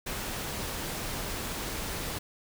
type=noise; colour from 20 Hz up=pink; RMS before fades=-35 dBFS; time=0.06-2.19 s; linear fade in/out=10 ms; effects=none